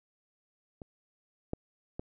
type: clicks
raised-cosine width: 2 ms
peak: -30 / -19 / -23 dBFS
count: 3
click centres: 0.818 / 1.534 / 1.995 s
effects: none